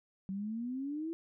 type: exponential sweep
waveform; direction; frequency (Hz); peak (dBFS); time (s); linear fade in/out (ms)
sine; up; 188.3 to 336.1; -35; 0.29-1.13; 0
effects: none